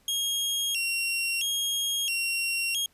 sawtooth tone with vibrato, 2993 Hz, F#7, 19 cents sharp, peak -23 dBFS, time 0.08-2.86 s, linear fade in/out 2 ms, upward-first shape square, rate 0.75 Hz, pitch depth 150 cents each way, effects pink hiss -64 dBFS RMS until 2.93 s + resampled to 32000 Hz

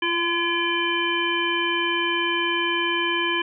harmonic tone with a mistuned harmonic, 340 Hz, F4, 46 cents flat, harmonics 1 / 3 / 5 / 7 / 9, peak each -27 / -27 / -27 / -27 / -27 dBFS, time 0.02-3.42 s, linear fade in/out 5 ms, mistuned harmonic 1, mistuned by +16 cents, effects none

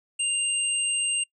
sine tone pair together, 2794 / 8373 Hz, F7 / C9, 0 / 0 cents, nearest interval octave + perfect fifth, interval 1900 cents, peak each -26 dBFS, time 0.19-1.24 s, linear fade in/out 10 ms, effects noise-tail reverb RT60 0.1 s tail -25 dB re dry

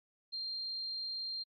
sine tone, 4186 Hz, C8, in tune, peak -37 dBFS, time 0.32-1.44 s, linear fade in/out 20 ms, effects AAC 48 kbps

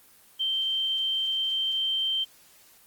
sine tone, 3129 Hz, G7, 4 cents flat, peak -24 dBFS, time 0.39-2.25 s, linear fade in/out 20 ms, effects white hiss -56 dBFS RMS until 2.86 s + Opus 24 kbps

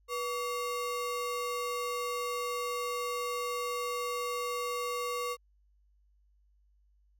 square ring-modulated tone, 815 Hz, G#5, 33 cents flat, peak -30 dBFS, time 0.08-5.37 s, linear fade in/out 50 ms, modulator 327 Hz, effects added 50 Hz sine -64 dBFS peak until 7.19 s

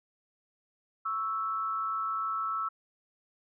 sine tone pair together, 1111.9 / 1318.5 Hz, C#6 / E6, +5 / 0 cents, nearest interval minor third, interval 295 cents, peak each -37 / -30 dBFS, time 1.05-2.69 s, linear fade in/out 10 ms, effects none

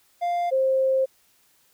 triangle / sine tone pair in turn, 698.5 / 528.8 Hz, F5 / C5, 0 / +18 cents, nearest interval perfect fourth, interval 482 cents, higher first, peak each -20 / -18 dBFS, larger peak second, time 0.21-0.51 / 0.51-1.06 s, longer second, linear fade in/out 20 ms, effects white hiss -62 dBFS RMS until 1.73 s

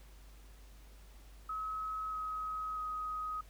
sine tone with pitch steps, 1281 / 1269.2 / 1257.5 Hz, E6 / D#6 / D#6, -50 / +34 / +18 cents, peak -36 dBFS, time 1.49-3.41 s, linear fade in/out 5 ms, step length 640 ms, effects added 50 Hz sine -53 dBFS peak until 3.49 s + pink hiss -63 dBFS RMS until 3.49 s

